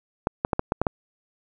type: clicks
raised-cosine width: 1 ms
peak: -7 dBFS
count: 7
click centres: 0.271 / 0.449 / 0.532 / 0.594 / 0.721 / 0.816 / 0.868 s
effects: none